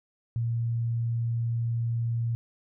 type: tone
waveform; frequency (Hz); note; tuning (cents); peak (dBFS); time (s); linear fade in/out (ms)
sine; 116.54; A#2; 0; -25; 0.36-2.35; 0
effects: none